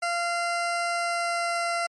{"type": "tone with pitch glide", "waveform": "20% pulse", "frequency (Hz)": [690, 685.6], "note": ["F5", "F5"], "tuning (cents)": [-21, -32], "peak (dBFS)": -20, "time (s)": [0.02, 1.87], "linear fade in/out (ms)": 10, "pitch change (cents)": -11, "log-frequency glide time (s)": [0.89, 1.75], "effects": ["MP3 48 kbps"]}